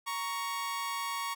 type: tone pair together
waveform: sawtooth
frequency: 934.1 / 1114 Hz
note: A#5 / C#6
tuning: +3 / +8 cents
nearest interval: minor third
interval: 305 cents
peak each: -34 / -31 dBFS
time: 0.06-1.35 s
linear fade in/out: 20 ms
effects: none